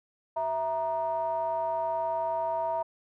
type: ring-modulated tone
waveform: triangle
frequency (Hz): 140.6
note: C#3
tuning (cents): +25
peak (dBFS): -22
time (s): 0.36-2.83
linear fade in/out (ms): 10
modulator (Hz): 798
effects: none